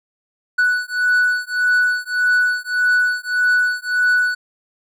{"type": "beating tone pair", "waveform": "triangle", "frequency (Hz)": [1480, 1481.7], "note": ["F#6", "F#6"], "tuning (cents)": [0, 2], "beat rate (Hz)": 1.7, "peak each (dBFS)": -16, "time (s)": [0.58, 4.35], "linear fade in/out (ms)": 10, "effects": []}